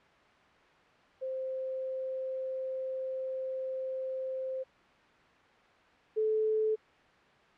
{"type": "tone pair in turn", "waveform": "sine", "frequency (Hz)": [523.3, 434.8], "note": ["C5", "A4"], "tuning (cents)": [0, -21], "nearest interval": "minor third", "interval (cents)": 321, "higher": "first", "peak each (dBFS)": [-33, -26], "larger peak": "second", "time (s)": [[1.21, 4.64], [6.16, 6.76]], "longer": "first", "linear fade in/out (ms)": 20, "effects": ["white hiss -60 dBFS RMS until 7.57 s", "low-pass 2000 Hz 12 dB/octave"]}